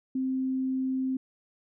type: tone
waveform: sine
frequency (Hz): 261.6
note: C4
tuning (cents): 0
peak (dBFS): -26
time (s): 0.15-1.17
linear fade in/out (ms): 5
effects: none